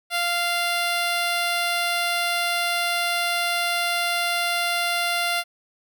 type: tone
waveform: 10% pulse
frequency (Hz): 695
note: F5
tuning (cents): -9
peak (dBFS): -13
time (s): 0.1-5.44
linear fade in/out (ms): 50
effects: none